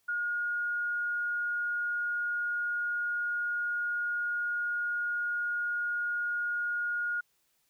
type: tone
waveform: sine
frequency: 1432 Hz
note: F6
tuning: 43 cents sharp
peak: -29 dBFS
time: 0.08-7.21 s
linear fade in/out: 10 ms
effects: white hiss -73 dBFS RMS until 7.69 s